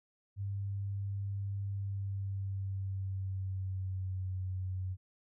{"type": "tone with pitch glide", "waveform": "sine", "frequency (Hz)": [99.3, 93.19], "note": ["G2", "F#2"], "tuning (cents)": [23, 13], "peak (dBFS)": -34, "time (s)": [0.36, 4.97], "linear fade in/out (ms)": 50, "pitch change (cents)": -110, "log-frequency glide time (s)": [1.68, 4.36], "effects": []}